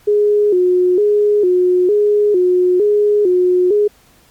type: tone with vibrato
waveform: sine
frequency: 387.9 Hz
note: G4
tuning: 18 cents flat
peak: -9 dBFS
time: 0.07-3.88 s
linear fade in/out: 10 ms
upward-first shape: square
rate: 1.1 Hz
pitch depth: 120 cents each way
effects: pink hiss -50 dBFS RMS until 4.3 s + MP3 96 kbps